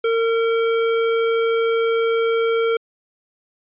square tone, 456.6 Hz, A#4, 36 cents flat, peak -17 dBFS, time 0.04-2.77 s, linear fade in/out 5 ms, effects resampled to 8000 Hz

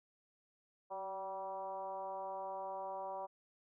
sine tone with frequency modulation, 770 Hz, G5, 31 cents flat, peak -40 dBFS, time 0.9-3.27 s, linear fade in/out 20 ms, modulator 195 Hz, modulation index 1.4, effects none

